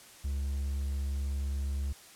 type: tone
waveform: triangle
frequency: 69.3 Hz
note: C#2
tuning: in tune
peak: -28 dBFS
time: 0.24-1.93 s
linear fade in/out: 10 ms
effects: white hiss -53 dBFS RMS until 2.15 s + low-pass 11000 Hz 12 dB/octave